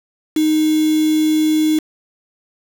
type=tone with quantisation; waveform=sine; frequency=310 Hz; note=D#4; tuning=6 cents flat; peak=-12 dBFS; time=0.36-1.79 s; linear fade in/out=5 ms; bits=4; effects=none